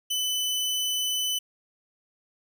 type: tone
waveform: sawtooth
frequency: 3006 Hz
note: F#7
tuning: 27 cents sharp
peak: -22 dBFS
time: 0.1-1.39 s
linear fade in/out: 10 ms
effects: none